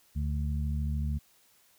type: harmonic tone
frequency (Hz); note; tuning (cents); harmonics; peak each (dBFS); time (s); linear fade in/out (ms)
73.42; D2; 0; 1 / 2 / 3; -29 / -35 / -39; 0.15-1.19; 20
effects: white hiss -64 dBFS RMS until 1.78 s